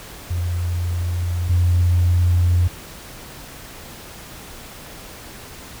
sine tone pair in turn, 87.31 / 87.97 Hz, F2 / F2, 0 / +13 cents, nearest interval unison, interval 13 cents, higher second, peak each -19 / -12 dBFS, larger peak second, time 0.3-1.49 / 1.49-2.68 s, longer neither, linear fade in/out 10 ms, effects tanh soft clip ceiling -8 dBFS + pink hiss -38 dBFS RMS until 5.8 s

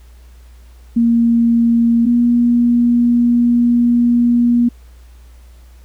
sine tone pair in turn, 233.1 / 239.1 Hz, A#3 / A#3, 0 / +44 cents, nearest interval unison, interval 44 cents, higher second, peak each -9 dBFS, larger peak neither, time 0.96-2.06 / 2.06-4.69 s, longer second, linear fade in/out 10 ms, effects added 60 Hz sine -38 dBFS peak until 5.84 s + pink hiss -53 dBFS RMS until 5.84 s

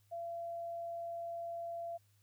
sine tone, 680 Hz, F5, 46 cents flat, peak -39 dBFS, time 0.11-1.98 s, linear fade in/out 20 ms, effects added 102 Hz sine -68 dBFS peak until 2.22 s + white hiss -75 dBFS RMS until 2.22 s

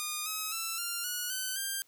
5% pulse tone with pitch steps, 1221 / 1275.8 / 1333 / 1392.9 / 1455.4 / 1520.7 / 1588.9 Hz, D#6 / D#6 / E6 / F6 / F#6 / F#6 / G6, -33 / +43 / +19 / -5 / -29 / +47 / +23 cents, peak -22 dBFS, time 0-1.82 s, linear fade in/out 0 ms, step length 260 ms, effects white hiss -66 dBFS RMS until 1.87 s

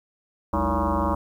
sine tone with frequency modulation, 440 Hz, A4, in tune, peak -20 dBFS, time 0.53-1.15 s, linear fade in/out 5 ms, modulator 129 Hz, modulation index 5.6, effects 9-bit

